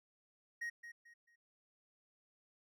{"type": "tone with echo", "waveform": "triangle", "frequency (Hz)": 1879, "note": "A#6", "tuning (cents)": 13, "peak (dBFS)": -37, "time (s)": [0.61, 0.7], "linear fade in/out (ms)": 10, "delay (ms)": 220, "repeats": 3, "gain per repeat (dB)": -10, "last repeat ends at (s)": 1.36, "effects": []}